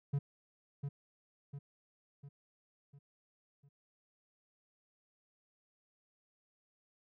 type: tone with echo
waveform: triangle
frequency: 141.2 Hz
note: C#3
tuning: 32 cents sharp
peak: -28 dBFS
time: 0.13-0.19 s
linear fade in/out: 10 ms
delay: 700 ms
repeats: 5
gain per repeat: -6 dB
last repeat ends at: 3.69 s
effects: none